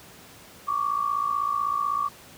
sine tone pair together, 1118.7 / 1174.7 Hz, C#6 / D6, +15 / 0 cents, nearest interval minor second, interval 85 cents, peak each -26 dBFS, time 0.67-2.09 s, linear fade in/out 20 ms, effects pink hiss -48 dBFS RMS until 2.37 s + high-pass 80 Hz 12 dB/octave

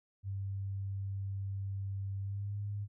sine tone with pitch glide, 98 to 102.16 Hz, G2 to G#2, 0 to -28 cents, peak -35 dBFS, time 0.23-2.88 s, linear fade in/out 50 ms, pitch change +72 cents, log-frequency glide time 2.2-2.57 s, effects none

